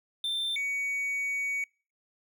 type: tone pair in turn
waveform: triangle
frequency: 3568 / 2250 Hz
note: A7 / C#7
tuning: +23 / +25 cents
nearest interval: minor sixth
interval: 798 cents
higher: first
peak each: -27 dBFS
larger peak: neither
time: 0.24-0.56 / 0.56-1.64 s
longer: second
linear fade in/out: 2 ms
effects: noise-tail reverb RT60 0.4 s tail -26 dB re dry